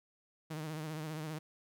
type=tone with vibrato; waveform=sawtooth; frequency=155.56 Hz; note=D#3; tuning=in tune; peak=-35 dBFS; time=0.5-1.39 s; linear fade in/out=10 ms; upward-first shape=triangle; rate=15 Hz; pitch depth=73 cents each way; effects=none